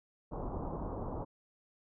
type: low-pass noise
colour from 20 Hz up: pink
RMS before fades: -39 dBFS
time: 0.31-1.25 s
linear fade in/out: 20 ms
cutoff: 1100 Hz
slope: 48 dB/octave
effects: none